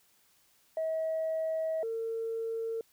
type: tone pair in turn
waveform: sine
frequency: 641 / 453.3 Hz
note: E5 / A#4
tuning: -49 / -48 cents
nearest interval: tritone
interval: 599 cents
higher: first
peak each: -28 / -31 dBFS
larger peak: first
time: 0.77-1.83 / 1.83-2.81 s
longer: first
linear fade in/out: 2 ms
effects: tanh soft clip ceiling -26 dBFS + white hiss -67 dBFS RMS until 2.92 s